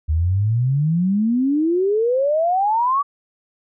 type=exponential sweep; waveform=sine; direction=up; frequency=74.7 to 1159 Hz; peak=-15 dBFS; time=0.08-3.03 s; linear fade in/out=20 ms; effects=none